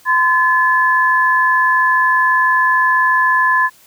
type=tone pair together; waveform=sine; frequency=1024.5 / 1723 Hz; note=C6 / A6; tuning=-37 / -37 cents; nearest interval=major sixth; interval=900 cents; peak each=-13 dBFS; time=0.05-3.7 s; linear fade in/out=50 ms; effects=white hiss -48 dBFS RMS until 3.86 s